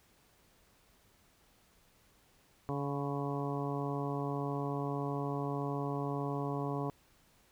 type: harmonic tone with a mistuned harmonic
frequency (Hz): 141.7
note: C#3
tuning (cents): +38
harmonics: 1 / 2 / 3 / 4 / 5 / 6 / 7 / 8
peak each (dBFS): -37 / -39 / -40 / -46 / -43 / -48 / -44 / -46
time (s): 2.69-6.9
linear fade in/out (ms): 0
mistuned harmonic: 8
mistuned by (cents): -44
effects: pink hiss -67 dBFS RMS until 7.51 s